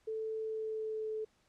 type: tone with pitch glide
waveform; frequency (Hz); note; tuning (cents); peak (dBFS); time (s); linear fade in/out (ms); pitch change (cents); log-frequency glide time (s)
sine; 440 to 434.7; A4 to A4; 0 to -21; -35; 0.07-1.25; 10; -21; 0.39-1.11
effects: pink hiss -72 dBFS RMS until 1.48 s + low-pass 8000 Hz 12 dB/octave